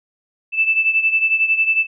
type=beating tone pair; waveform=sine; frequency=2637 / 2648 Hz; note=E7 / E7; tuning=0 / +7 cents; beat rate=11 Hz; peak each=-15 / -20 dBFS; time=0.52-1.87 s; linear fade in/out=50 ms; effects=none